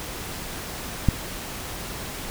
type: click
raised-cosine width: 5 ms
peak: -4 dBFS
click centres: 1.087 s
effects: pink hiss -34 dBFS RMS until 2.3 s